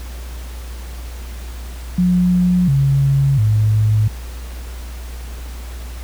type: tone with pitch steps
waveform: sine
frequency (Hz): 179.6 / 137.9 / 107.4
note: F3 / C#3 / A2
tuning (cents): +49 / -9 / -41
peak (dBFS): -11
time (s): 1.98-4.08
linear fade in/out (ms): 5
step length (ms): 700
effects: added 60 Hz sine -27 dBFS peak until 6.03 s + pink hiss -39 dBFS RMS until 6.03 s